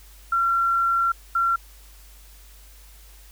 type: tone bursts at uneven times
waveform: sine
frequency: 1366 Hz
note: F6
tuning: 39 cents flat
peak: -18 dBFS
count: 2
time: 0.32-1.12 / 1.35-1.56 s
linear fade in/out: 5 ms
effects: added 50 Hz sine -46 dBFS peak until 3.31 s + white hiss -52 dBFS RMS until 3.31 s